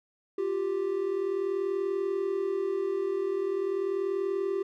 triangle tone pair together, 351.6 / 392 Hz, F4 / G4, +12 / 0 cents, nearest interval major second, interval 188 cents, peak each -31 / -26 dBFS, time 0.38-4.63 s, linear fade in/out 5 ms, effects none

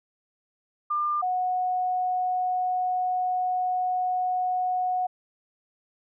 sine tone pair in turn, 1198 / 732.9 Hz, D6 / F#5, +34 / -17 cents, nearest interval major sixth, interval 851 cents, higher first, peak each -23 dBFS, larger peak neither, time 0.9-1.22 / 1.22-5.07 s, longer second, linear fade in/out 10 ms, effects none

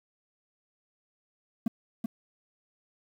triangle tone with echo, 226.9 Hz, A#3, 47 cents flat, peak -21 dBFS, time 1.66-1.68 s, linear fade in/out 5 ms, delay 380 ms, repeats 1, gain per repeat -4 dB, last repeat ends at 2.06 s, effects 9-bit

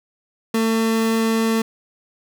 30% pulse tone, 224.6 Hz, A3, 36 cents sharp, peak -14 dBFS, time 0.54-1.62 s, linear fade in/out 5 ms, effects none

